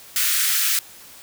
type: high-pass noise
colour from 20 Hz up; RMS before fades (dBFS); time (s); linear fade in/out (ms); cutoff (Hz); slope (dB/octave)
white; -20; 0.16-0.79; 2; 1300; 48
effects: white hiss -44 dBFS RMS until 1.22 s